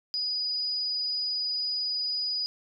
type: tone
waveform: sine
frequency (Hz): 4939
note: D#8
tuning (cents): -14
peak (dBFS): -27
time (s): 0.14-2.46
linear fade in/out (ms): 0
effects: none